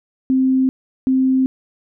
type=tone pair in turn; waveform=sine; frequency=261.6 / 261.6 Hz; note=C4 / C4; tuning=0 / 0 cents; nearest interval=unison; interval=0 cents; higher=neither; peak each=-12 dBFS; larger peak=neither; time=0.3-0.69 / 1.07-1.46 s; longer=neither; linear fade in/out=0 ms; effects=none